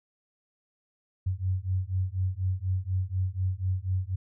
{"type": "beating tone pair", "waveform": "sine", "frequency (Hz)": [91.4, 95.5], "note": ["F#2", "G2"], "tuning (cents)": [-21, -45], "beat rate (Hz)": 4.1, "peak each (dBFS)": -29, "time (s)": [1.26, 4.16], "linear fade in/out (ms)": 10, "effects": []}